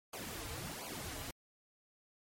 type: noise with flanger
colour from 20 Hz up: pink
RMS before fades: -44 dBFS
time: 0.13-1.31 s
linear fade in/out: 5 ms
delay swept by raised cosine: 0.53 to 5.53 ms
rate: 1.4 Hz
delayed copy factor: -0.95
effects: MP3 64 kbps